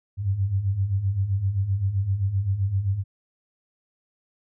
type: beating tone pair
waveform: sine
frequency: 92.5 / 100.2 Hz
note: F#2 / G2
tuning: 0 / +38 cents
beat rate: 7.7 Hz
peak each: -28 / -22 dBFS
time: 0.17-3.04 s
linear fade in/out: 50 ms
effects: none